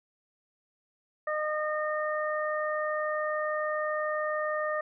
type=harmonic tone; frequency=611 Hz; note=D#5; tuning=32 cents flat; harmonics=1 / 2 / 3; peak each=-30 / -33 / -35 dBFS; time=1.27-4.81 s; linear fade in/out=5 ms; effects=none